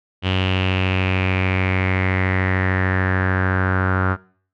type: tone with low-pass filter sweep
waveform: sawtooth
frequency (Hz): 93.5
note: F#2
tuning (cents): +19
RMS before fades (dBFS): -19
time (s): 0.22-4.17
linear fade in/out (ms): 50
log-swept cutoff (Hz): 3000 to 1400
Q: 5.9
effects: noise-tail reverb RT60 0.5 s tail -22 dB re dry